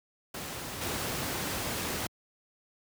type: noise with level steps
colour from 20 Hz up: pink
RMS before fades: -38 / -33 dBFS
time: 0.34-2.07 s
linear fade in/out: 5 ms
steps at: 0.81 s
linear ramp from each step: 5 ms
effects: high-pass 80 Hz 12 dB/octave